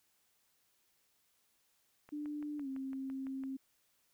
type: click train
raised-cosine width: 0.5 ms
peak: -40 dBFS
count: 9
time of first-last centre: 2.09-3.437 s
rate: 5.94 Hz
type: tone with pitch glide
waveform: sine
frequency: 296.4 to 267.1 Hz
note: D4 to C4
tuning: +16 to +36 cents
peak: -38 dBFS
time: 2.12-3.57 s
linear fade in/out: 10 ms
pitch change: -180 cents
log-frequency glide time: 2.58-2.68 s
effects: white hiss -75 dBFS RMS until 4.13 s